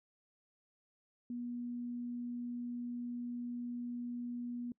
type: tone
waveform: sine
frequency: 241.7 Hz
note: B3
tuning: 37 cents flat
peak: -38 dBFS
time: 1.3-4.72 s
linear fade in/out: 2 ms
effects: noise-tail reverb RT60 0.1 s tail -25 dB re dry